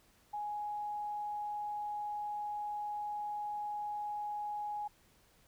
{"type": "tone", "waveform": "sine", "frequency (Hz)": 833, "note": "G#5", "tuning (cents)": 5, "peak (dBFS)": -36, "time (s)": [0.33, 4.88], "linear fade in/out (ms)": 10, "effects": ["pink hiss -67 dBFS RMS until 5.47 s"]}